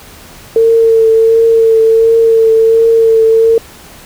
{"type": "tone with vibrato", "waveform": "sine", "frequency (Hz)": 451.4, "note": "A4", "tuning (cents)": 44, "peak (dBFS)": -4, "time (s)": [0.56, 3.58], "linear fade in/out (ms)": 2, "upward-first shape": "triangle", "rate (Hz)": 1.4, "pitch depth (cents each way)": 22, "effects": ["pink hiss -35 dBFS RMS until 4.05 s"]}